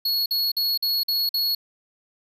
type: tone bursts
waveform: square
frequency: 4346 Hz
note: C#8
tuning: 35 cents flat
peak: -21 dBFS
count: 6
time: 0.05-1.55 s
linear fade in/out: 5 ms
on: 210 ms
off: 48 ms
effects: none